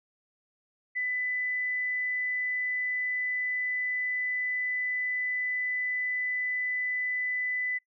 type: tone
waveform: sine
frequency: 1998 Hz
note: B6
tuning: 20 cents sharp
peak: -28 dBFS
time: 0.95-7.79 s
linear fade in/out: 20 ms
effects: noise-tail reverb RT60 0.1 s tail -20 dB re dry